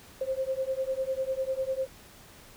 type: beating tone pair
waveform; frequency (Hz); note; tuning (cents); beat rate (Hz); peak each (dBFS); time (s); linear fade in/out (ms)
sine; 523.3 / 533.3; C5 / C5; 0 / +33; 10; -31; 0.21-1.87; 5
effects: pink hiss -52 dBFS RMS until 2.56 s